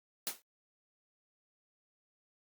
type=noise with exponential decay; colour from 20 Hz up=white; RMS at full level=-32 dBFS; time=0.27-0.42 s; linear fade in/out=0 ms; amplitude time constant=31 ms; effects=high-pass 200 Hz 12 dB/octave + Opus 48 kbps